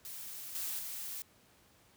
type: noise with level steps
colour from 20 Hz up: blue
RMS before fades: -45 / -38 / -42 dBFS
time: 0.05-1.22 s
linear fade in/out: 0 ms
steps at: 0.55 / 0.79 s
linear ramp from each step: 2 ms
effects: pink hiss -65 dBFS RMS until 1.96 s + high-pass 60 Hz 12 dB/octave